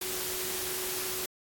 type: tone in noise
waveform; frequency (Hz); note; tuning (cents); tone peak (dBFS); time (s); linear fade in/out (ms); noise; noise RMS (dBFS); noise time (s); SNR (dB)
sine; 370; F#4; 0; -40; 0.01-1.26; 5; white; -34; 0.01-1.26; -9
effects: AAC 64 kbps